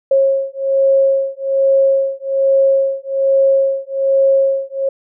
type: beating tone pair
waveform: sine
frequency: 542 / 543.2 Hz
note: C#5 / C#5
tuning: -39 / -35 cents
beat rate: 1.2 Hz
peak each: -14 dBFS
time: 0.11-4.89 s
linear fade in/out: 5 ms
effects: none